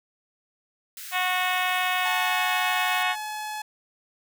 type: high-pass noise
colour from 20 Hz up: white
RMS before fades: -39 dBFS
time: 0.97-3.03 s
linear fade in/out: 2 ms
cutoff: 1400 Hz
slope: 48 dB/octave
type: harmonic tone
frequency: 366.5 Hz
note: F#4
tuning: 16 cents flat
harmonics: 2 / 3 / 4 / 5 / 6 / 7 / 8 / 9 / 10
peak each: -28 / -30 / -33 / -30 / -31 / -31 / -35 / -37 / -37 dBFS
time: 1.11-3.16 s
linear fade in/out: 50 ms
type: tone with pitch glide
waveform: sawtooth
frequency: 874 to 852.6 Hz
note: A5 to G#5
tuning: -12 to +45 cents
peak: -27 dBFS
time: 2.05-3.62 s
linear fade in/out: 5 ms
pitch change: -43 cents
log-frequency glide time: 2.19-2.39 s
effects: none

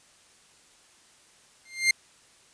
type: tone with exponential growth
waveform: sawtooth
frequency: 2100 Hz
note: C7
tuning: 6 cents sharp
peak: -13 dBFS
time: 1.65-1.91 s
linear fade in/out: 5 ms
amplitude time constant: 55 ms
effects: white hiss -58 dBFS RMS until 2.53 s + resampled to 22050 Hz

